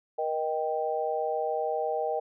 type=chord; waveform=sine; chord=Eb major; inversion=second; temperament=equal with one note detuned; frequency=474.3 / 622.3 / 784 Hz; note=Bb4 / Eb5 / G5; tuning=+30 / 0 / 0 cents; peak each=-31 dBFS; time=0.18-2.2 s; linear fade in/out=10 ms; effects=none